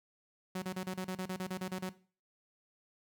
sawtooth tone bursts, 185.5 Hz, F#3, 5 cents sharp, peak -31 dBFS, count 13, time 0.55-1.893 s, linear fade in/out 5 ms, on 71 ms, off 35 ms, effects noise-tail reverb RT60 0.4 s tail -17 dB re dry

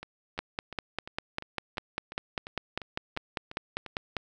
two click trains, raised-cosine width 0.3 ms, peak -24 / -14 dBFS, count 12 / 20, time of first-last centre 0.03-3.863 / 0.39-4.167 s, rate 2.87 / 5.03 Hz, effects none

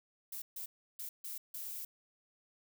violet noise bursts at uneven times, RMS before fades -43 dBFS, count 5, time 0.32-0.42 / 0.56-0.66 / 0.99-1.09 / 1.24-1.38 / 1.54-1.85 s, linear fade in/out 5 ms, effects none

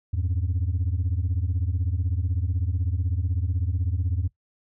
sine beating tone pair, 82.41 / 98.41 Hz, E2 / G2, 0 / +7 cents, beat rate 16 Hz, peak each -23 / -24 dBFS, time 0.13-4.28 s, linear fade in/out 10 ms, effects noise-tail reverb RT60 0.1 s tail -18 dB re dry + tanh soft clip ceiling -19 dBFS

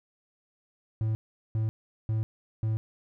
triangle tone bursts, 110 Hz, A2, in tune, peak -23 dBFS, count 4, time 1.01-2.77 s, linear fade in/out 0 ms, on 140 ms, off 400 ms, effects none

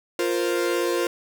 45% pulse chord, F suspended fourth, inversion none, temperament equal, 349.2 / 466.2 / 523.3 Hz, F4 / Bb4 / C5, 0 / 0 / 0 cents, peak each -24 / -27 / -28 dBFS, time 0.19-1.07 s, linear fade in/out 2 ms, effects none

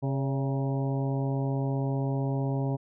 harmonic tone with a mistuned harmonic, 135.5 Hz, C#3, 39 cents flat, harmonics 1 / 2 / 3 / 4 / 5 / 6 / 7, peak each -27 / -33 / -37 / -39 / -41 / -43 / -44 dBFS, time 0.02-2.77 s, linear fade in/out 20 ms, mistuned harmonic 4, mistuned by +61 cents, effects none

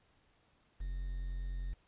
triangle tone with quantisation, 44.89 Hz, F1, 48 cents sharp, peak -34 dBFS, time 0.8-1.74 s, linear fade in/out 10 ms, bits 10, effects pink hiss -71 dBFS RMS until 1.87 s + resampled to 8000 Hz

